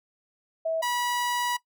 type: tone pair in turn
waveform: sine / sawtooth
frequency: 649 / 972.4 Hz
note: E5 / B5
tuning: -27 / -27 cents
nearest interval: perfect fifth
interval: 700 cents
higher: second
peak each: -24 / -22 dBFS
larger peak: second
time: 0.65-0.82 / 0.82-1.57 s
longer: second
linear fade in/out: 10 ms
effects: noise-tail reverb RT60 0.1 s tail -19 dB re dry